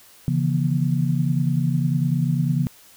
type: tone cluster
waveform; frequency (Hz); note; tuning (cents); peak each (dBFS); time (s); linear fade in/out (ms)
sine; 137.5 / 155.9 / 166.7 / 238; C#3 / D#3 / E3 / A#3; -14 / +4 / +20 / +36; -21 / -30 / -22 / -27; 0.28-2.67; 0
effects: white hiss -50 dBFS RMS until 2.96 s